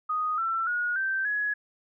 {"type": "tone with pitch steps", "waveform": "sine", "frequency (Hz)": [1244.5, 1341.5, 1446.2, 1558.9, 1680.5], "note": ["D#6", "E6", "F#6", "G6", "G#6"], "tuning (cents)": [0, 30, -40, -10, 20], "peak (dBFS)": -25, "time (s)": [0.09, 1.54], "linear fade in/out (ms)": 10, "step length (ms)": 290, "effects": []}